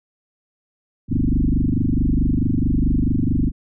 sine tone with frequency modulation, 110 Hz, A2, in tune, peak -15 dBFS, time 1.08-3.52 s, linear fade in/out 50 ms, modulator 24.6 Hz, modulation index 7.3, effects none

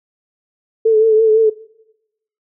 sine tone with vibrato, 440 Hz, A4, in tune, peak -8 dBFS, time 0.85-1.5 s, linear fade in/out 10 ms, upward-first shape triangle, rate 5.9 Hz, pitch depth 48 cents each way, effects noise-tail reverb RT60 0.9 s tail -21 dB re dry

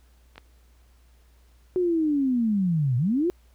clicks, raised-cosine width 0.3 ms, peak -32 / -24 dBFS, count 2, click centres 0.358 / 0.38 s
sine linear two-way sweep, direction down then up, 370 to 116.54 to 370 Hz, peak -20 dBFS, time 1.76-3.3 s, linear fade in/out 0 ms, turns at 2.97 s
effects added 60 Hz sine -54 dBFS peak until 3.54 s + pink hiss -65 dBFS RMS until 3.54 s

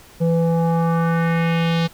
square tone with low-pass filter sweep, 166.4 Hz, E3, 17 cents sharp, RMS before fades -18 dBFS, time 0.2-1.88 s, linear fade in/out 20 ms, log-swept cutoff 440 to 4100 Hz, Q 2.2, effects pink hiss -46 dBFS RMS until 1.93 s

